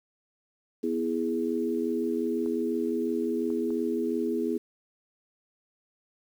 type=chord; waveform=sine; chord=E major; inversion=second; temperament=equal; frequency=246.9 / 329.6 / 415.3 Hz; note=B3 / E4 / G#4; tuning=0 / 0 / 0 cents; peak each=-30 dBFS; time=0.83-4.58 s; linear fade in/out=10 ms
type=clicks; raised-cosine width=1 ms; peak=-33 dBFS; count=3; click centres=2.461 / 3.503 / 3.705 s
effects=9-bit